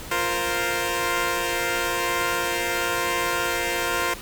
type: chord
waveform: 10% pulse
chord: F suspended fourth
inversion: none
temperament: equal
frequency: 349.2 / 466.2 / 523.3 Hz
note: F4 / Bb4 / C5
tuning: 0 / 0 / 0 cents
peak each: -19 dBFS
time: 0.11-4.14 s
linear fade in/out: 5 ms
effects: pink hiss -38 dBFS RMS until 4.21 s